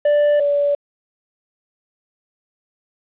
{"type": "tone pair in turn", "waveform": ["triangle", "sine"], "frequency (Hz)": [587.3, 575.2], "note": ["D5", "D5"], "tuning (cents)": [0, -36], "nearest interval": "unison", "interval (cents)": 36, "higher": "first", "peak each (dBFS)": [-10, -14], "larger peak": "first", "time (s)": [[0.05, 0.4], [0.4, 0.75]], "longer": "neither", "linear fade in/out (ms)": 5, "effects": ["resampled to 8000 Hz", "8-bit"]}